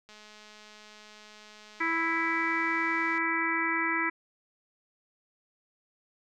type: click train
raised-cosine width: 0.2 ms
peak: -34 dBFS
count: 656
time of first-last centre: 0.09-3.18 s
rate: 212 Hz
type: harmonic tone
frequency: 329.6 Hz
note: E4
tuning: in tune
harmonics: 1 / 3 / 4 / 5 / 6 / 7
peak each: -34 / -34 / -34 / -35 / -30 / -34 dBFS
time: 1.8-4.1 s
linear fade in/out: 10 ms
effects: none